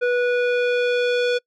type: tone with low-pass filter sweep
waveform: square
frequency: 489.3 Hz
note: B4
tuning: 16 cents flat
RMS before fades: -20 dBFS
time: 0.01-1.39 s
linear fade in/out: 20 ms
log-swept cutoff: 1900 to 3900 Hz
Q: 1.5
effects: noise-tail reverb RT60 0.1 s tail -26 dB re dry